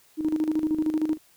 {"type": "tone with tremolo", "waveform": "sine", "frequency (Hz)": 311.1, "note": "D#4", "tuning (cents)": 0, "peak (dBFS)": -19, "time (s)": [0.17, 1.18], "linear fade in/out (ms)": 50, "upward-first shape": "square", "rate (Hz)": 13, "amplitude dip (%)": 65, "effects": ["tanh soft clip ceiling -15 dBFS", "white hiss -59 dBFS RMS until 1.36 s"]}